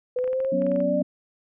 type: linear sweep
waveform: sine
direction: up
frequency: 496.5 to 599 Hz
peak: -22 dBFS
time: 0.16-1.02 s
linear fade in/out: 5 ms
type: clicks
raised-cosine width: 0.5 ms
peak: -27 dBFS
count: 11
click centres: 0.188 / 0.242 / 0.277 / 0.331 / 0.403 / 0.448 / 0.62 / 0.666 / 0.717 / 0.761 / 0.804 s
type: chord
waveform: sine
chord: F# suspended fourth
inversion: none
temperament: equal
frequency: 185 / 246.9 / 277.2 Hz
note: F#3 / B3 / C#4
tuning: 0 / 0 / 0 cents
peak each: -28 dBFS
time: 0.52-1.03 s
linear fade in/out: 5 ms
effects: none